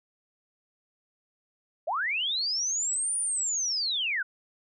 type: linear two-way sweep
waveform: sine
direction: up then down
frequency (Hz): 554.4 to 9600 to 1414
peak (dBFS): -26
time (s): 1.87-4.23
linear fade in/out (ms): 10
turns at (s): 3.18
effects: none